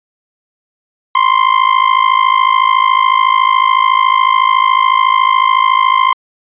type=tone with amplitude modulation; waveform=40% pulse; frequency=1046.5 Hz; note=C6; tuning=in tune; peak=-3 dBFS; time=1.15-6.13 s; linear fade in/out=5 ms; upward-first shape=sine; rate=53.9 Hz; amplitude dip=85%; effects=resampled to 8000 Hz